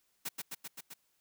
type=noise with echo; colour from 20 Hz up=white; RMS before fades=-37 dBFS; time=0.25-0.29 s; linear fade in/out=10 ms; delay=130 ms; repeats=5; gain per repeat=-2 dB; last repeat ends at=0.94 s; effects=white hiss -75 dBFS RMS until 1.2 s